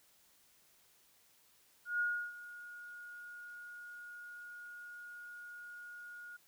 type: tone with ADSR envelope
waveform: sine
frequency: 1437 Hz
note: F6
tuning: 49 cents sharp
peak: -30 dBFS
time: 1.85-6.37 s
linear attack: 150 ms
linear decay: 320 ms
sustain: -17 dB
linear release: 10 ms
effects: white hiss -68 dBFS RMS until 6.47 s